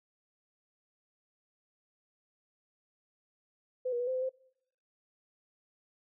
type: tone with pitch steps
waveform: sine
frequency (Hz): 507 / 480.3 / 490.5 / 517 / 512 / 521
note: B4 / B4 / B4 / C5 / C5 / C5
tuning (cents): +45 / -48 / -12 / -21 / -38 / -7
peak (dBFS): -30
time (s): 3.85-4.294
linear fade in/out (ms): 10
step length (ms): 74
effects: noise-tail reverb RT60 0.8 s tail -25 dB re dry